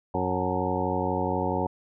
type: harmonic tone with a mistuned harmonic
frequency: 92.1 Hz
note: F#2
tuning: 7 cents flat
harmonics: 1 / 2 / 3 / 4 / 5 / 6 / 8 / 9 / 10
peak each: -33 / -33 / -33 / -33 / -33 / -33 / -33 / -33 / -33 dBFS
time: 0.14-1.67 s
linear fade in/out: 5 ms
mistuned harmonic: 9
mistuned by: +57 cents
effects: none